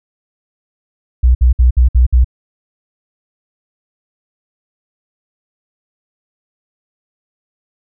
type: tone bursts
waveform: sine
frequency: 61.74 Hz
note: B1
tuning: in tune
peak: -5 dBFS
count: 6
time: 1.23-2.245 s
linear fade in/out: 10 ms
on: 120 ms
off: 59 ms
effects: none